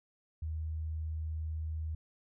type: tone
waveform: sine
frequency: 78.9 Hz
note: D#2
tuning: 25 cents sharp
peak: -34 dBFS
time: 0.42-1.95 s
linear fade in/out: 5 ms
effects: none